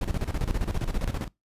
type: noise with tremolo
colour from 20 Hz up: brown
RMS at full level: -25 dBFS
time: 0.01-1.28 s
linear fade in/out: 5 ms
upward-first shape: square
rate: 15 Hz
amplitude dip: 75%
effects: noise-tail reverb RT60 0.2 s tail -23 dB re dry + resampled to 32000 Hz